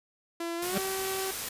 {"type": "tone with pitch glide", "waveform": "sawtooth", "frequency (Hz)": [337.5, 383.2], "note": ["E4", "G4"], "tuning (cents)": [41, -39], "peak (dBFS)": -28, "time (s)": [0.4, 1.31], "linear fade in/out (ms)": 5, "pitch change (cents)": 220, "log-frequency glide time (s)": [0.57, 0.79]}
{"type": "noise", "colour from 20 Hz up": "white", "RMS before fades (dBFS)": -35, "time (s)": [0.62, 1.49], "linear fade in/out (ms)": 5}
{"type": "tone with exponential growth", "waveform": "20% pulse", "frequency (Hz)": 196, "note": "G3", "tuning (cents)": 0, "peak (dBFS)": -18, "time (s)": [0.69, 0.78], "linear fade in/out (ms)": 5, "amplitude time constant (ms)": 19}
{"effects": ["resampled to 32000 Hz"]}